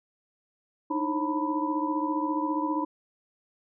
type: tone cluster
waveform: sine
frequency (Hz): 302.5 / 317.4 / 542 / 912 / 988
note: D#4 / D#4 / C#5 / A#5 / B5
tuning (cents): -49 / +35 / -39 / -38 / 0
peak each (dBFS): -29 / -33 / -38 / -36 / -30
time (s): 0.9-2.85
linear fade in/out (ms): 10
effects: none